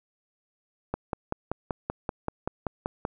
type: click train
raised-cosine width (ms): 1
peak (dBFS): -14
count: 12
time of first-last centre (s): 0.94-3.051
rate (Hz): 5.21
effects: none